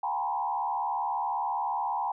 sine tone with frequency modulation, 884 Hz, A5, 8 cents sharp, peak -27 dBFS, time 0.03-2.12 s, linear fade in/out 5 ms, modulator 74.6 Hz, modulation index 1.6, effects none

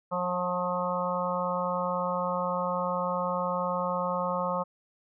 harmonic tone with a mistuned harmonic, 179.6 Hz, F3, 49 cents sharp, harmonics 1 / 3 / 4 / 5 / 6 / 7, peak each -35 / -31 / -39 / -34 / -33 / -35 dBFS, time 0.11-4.64 s, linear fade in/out 20 ms, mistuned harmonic 5, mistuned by -19 cents, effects none

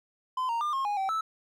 triangle tone with pitch steps, 1024 / 928 / 1201 / 1075 / 824 / 772 / 1312 Hz, C6 / A#5 / D6 / C6 / G#5 / G5 / E6, -38 / -8 / +38 / +47 / -14 / -27 / -9 cents, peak -25 dBFS, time 0.37-1.21 s, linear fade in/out 5 ms, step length 120 ms, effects none

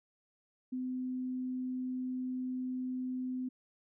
sine tone, 254.9 Hz, C4, 45 cents flat, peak -34 dBFS, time 0.72-3.49 s, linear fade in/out 10 ms, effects none

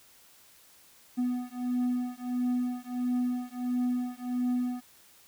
triangle beating tone pair, 246.9 / 248.4 Hz, B3 / B3, 0 / +10 cents, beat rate 1.5 Hz, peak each -29 dBFS, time 1.17-4.81 s, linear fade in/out 20 ms, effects white hiss -58 dBFS RMS until 5.27 s

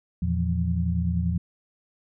sine tone cluster, 83 / 115.5 / 163.7 / 174.1 Hz, E2 / A#2 / E3 / F3, +12 / -16 / -12 / -5 cents, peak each -25 / -31 / -33 / -26 dBFS, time 0.22-1.38 s, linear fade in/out 5 ms, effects none

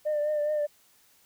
sine tone with vibrato, 599 Hz, D5, 34 cents sharp, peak -23 dBFS, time 0.05-0.67 s, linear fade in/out 20 ms, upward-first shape triangle, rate 4.8 Hz, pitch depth 40 cents each way, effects tanh soft clip ceiling -22 dBFS + white hiss -62 dBFS RMS until 1.25 s

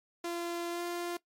sawtooth tone with pitch glide, 343.3 to 347.7 Hz, F4 to F4, -30 to -8 cents, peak -30 dBFS, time 0.24-1.17 s, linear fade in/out 5 ms, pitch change +22 cents, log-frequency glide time 0.7-0.82 s, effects noise-tail reverb RT60 0.1 s tail -19 dB re dry + MP3 64 kbps

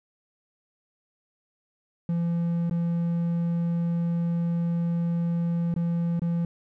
triangle tone with dropouts, 170 Hz, F3, 46 cents flat, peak -21 dBFS, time 2.09-6.45 s, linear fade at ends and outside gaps 2 ms, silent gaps 2.697-2.71 / 5.741-5.762 / 6.195-6.218 s, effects none

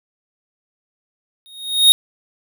square tone with exponential growth, 3729 Hz, A#7, in tune, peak -4 dBFS, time 1.46-1.92 s, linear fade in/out 0 ms, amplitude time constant 99 ms, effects none

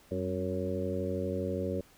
harmonic tone with a mistuned harmonic, 92.5 Hz, F#2, in tune, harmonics 1 / 2 / 3 / 4 / 5 / 6, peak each -37 / -37 / -39 / -38 / -37 / -37 dBFS, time 0.11-1.81 s, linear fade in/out 5 ms, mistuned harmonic 2, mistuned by +75 cents, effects pink hiss -60 dBFS RMS until 1.97 s

